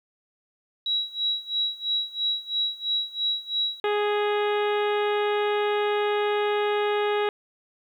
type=tone with tremolo; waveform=sine; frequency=3880 Hz; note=B7; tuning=31 cents flat; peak=-21 dBFS; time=0.86-3.8 s; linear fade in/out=2 ms; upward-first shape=sine; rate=3 Hz; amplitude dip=90%
type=harmonic tone; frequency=415.3 Hz; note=G#4; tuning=in tune; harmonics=1 / 2 / 3 / 4 / 5 / 6 / 7 / 8 / 9; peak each=-23 / -29 / -33 / -35 / -37 / -39 / -40 / -41 / -42 dBFS; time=3.84-7.29 s; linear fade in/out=2 ms
effects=10-bit